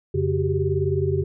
sine tone cluster, 91 / 141 / 378.3 / 397.3 Hz, F#2 / C#3 / F#4 / G4, -28 / +30 / +38 / +23 cents, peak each -25 dBFS, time 0.14-1.24 s, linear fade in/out 10 ms, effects none

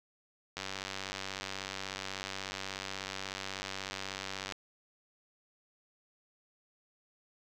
click train, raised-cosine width 0.2 ms, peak -20 dBFS, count 382, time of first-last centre 0.57-4.522 s, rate 96.4 Hz, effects none

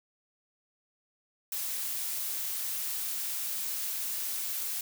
blue noise, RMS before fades -34 dBFS, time 1.52-4.81 s, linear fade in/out 2 ms, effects none

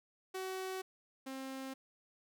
sawtooth tone pair in turn, 376.7 / 265.9 Hz, F#4 / C4, +31 / +28 cents, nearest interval tritone, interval 603 cents, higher first, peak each -35 / -38 dBFS, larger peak first, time 0.34-0.82 / 1.26-1.74 s, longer neither, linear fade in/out 10 ms, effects none

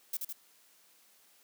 violet noise with echo, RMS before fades -34 dBFS, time 0.13-0.17 s, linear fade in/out 5 ms, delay 79 ms, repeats 2, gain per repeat -3 dB, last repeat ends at 0.328 s, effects white hiss -64 dBFS RMS until 1.43 s + high-pass 200 Hz 12 dB/octave

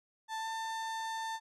35% pulse tone with pitch glide, 884 to 894.3 Hz, A5 to A5, +8 to +28 cents, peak -34 dBFS, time 0.28-1.4 s, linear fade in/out 50 ms, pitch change +20 cents, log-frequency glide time 0.38-0.47 s, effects low-pass 8000 Hz 12 dB/octave

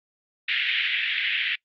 pink band-pass noise, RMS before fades -25 dBFS, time 0.48-1.56 s, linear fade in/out 10 ms, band 1800 to 3400 Hz, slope 48 dB/octave, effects noise-tail reverb RT60 0.1 s tail -23 dB re dry + Opus 48 kbps

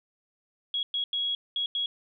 sine tone bursts at uneven times, 3322 Hz, G#7, in tune, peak -26 dBFS, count 5, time 0.74-0.83 / 0.94-1.04 / 1.13-1.35 / 1.56-1.66 / 1.75-1.86 s, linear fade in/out 2 ms, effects none

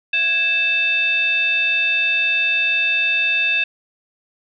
sine tone with frequency modulation, 2637 Hz, E7, in tune, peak -15 dBFS, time 0.13-3.64 s, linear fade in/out 5 ms, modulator 982 Hz, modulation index 0.66, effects none

